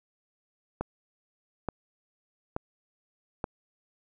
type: click train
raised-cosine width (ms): 1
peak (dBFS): -16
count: 4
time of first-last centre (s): 0.81-3.442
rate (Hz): 1.14
effects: none